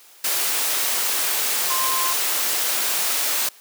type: tone in noise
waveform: sine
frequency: 1046.5 Hz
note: C6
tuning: in tune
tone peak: -24 dBFS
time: 1.7-2.13 s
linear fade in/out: 5 ms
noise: white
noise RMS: -22 dBFS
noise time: 0.24-3.49 s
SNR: -5 dB
effects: white hiss -49 dBFS RMS until 3.6 s + high-pass 400 Hz 12 dB/octave